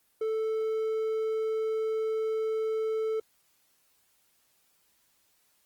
triangle tone, 440 Hz, A4, in tune, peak -25 dBFS, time 0.21-3.2 s, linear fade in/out 5 ms, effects white hiss -69 dBFS RMS until 5.65 s + Opus 24 kbps

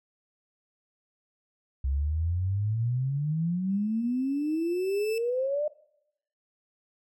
sine exponential sweep, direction up, 65.41 to 611 Hz, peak -25 dBFS, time 1.84-5.68 s, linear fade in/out 5 ms
sawtooth tone with exponential growth, 2637 Hz, E7, in tune, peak -33 dBFS, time 3.7-5.18 s, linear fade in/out 1 ms, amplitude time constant 320 ms
effects noise-tail reverb RT60 0.7 s tail -18 dB re dry

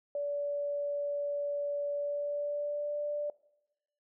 sine tone with pitch glide, 576 to 587.8 Hz, D5 to D5, -34 to +1 cents, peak -31 dBFS, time 0.15-3.3 s, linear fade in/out 2 ms, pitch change +35 cents, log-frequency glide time 1.92-2.97 s, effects noise-tail reverb RT60 0.9 s tail -21 dB re dry

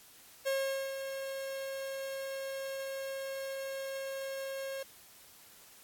45% pulse tone with ADSR envelope, 541 Hz, C#5, 42 cents flat, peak -29 dBFS, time 0.45-4.83 s, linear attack 24 ms, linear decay 440 ms, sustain -8 dB, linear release 5 ms, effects white hiss -57 dBFS RMS until 5.83 s + AAC 64 kbps

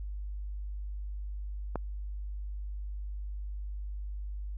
click, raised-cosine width 1 ms, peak -18 dBFS, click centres 1.757 s, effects added 50 Hz sine -35 dBFS peak until 4.57 s

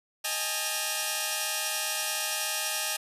5% pulse tone cluster, 623 / 804 / 861 / 2808 Hz, D#5 / G5 / A5 / F7, +2 / +44 / -38 / +9 cents, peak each -23 dBFS, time 0.24-2.97 s, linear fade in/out 10 ms, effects resampled to 32000 Hz

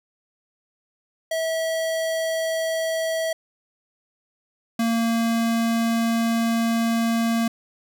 square tone pair in turn, 649 / 229.5 Hz, E5 / A#3, -27 / -27 cents, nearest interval octave + tritone, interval 1800 cents, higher first, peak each -23 / -20 dBFS, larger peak second, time 1.31-3.33 / 4.79-7.48 s, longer second, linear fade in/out 5 ms, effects none

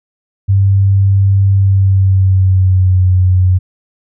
sine tone with pitch glide, 98 to 91.97 Hz, G2 to F#2, 0 to -10 cents, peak -6 dBFS, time 0.48-3.59 s, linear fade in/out 20 ms, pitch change -110 cents, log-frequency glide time 1.52-3.05 s, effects none

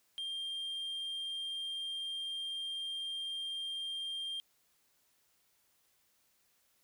sine tone, 3192 Hz, G7, 31 cents sharp, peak -34 dBFS, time 0.18-4.4 s, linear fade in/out 0 ms, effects tanh soft clip ceiling -36 dBFS + white hiss -73 dBFS RMS until 6.83 s

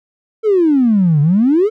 triangle exponential two-way sweep, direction down then up, 453.7 to 140.9 to 453.7 Hz, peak -5 dBFS, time 0.43-1.7 s, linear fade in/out 50 ms, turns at 1.21 s, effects tanh soft clip ceiling -6 dBFS

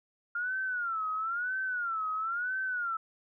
sine tone with vibrato, 1397 Hz, F6, in tune, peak -30 dBFS, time 0.35-2.97 s, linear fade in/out 5 ms, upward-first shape sine, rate 1 Hz, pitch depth 170 cents each way, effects none

